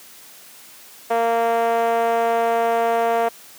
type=tone with band-pass filter; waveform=5% pulse; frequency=230.9 Hz; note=A#3; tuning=16 cents flat; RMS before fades=-19 dBFS; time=1.1-3.29 s; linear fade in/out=10 ms; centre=590 Hz; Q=4.1; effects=white hiss -44 dBFS RMS until 3.58 s + high-pass 150 Hz 12 dB/octave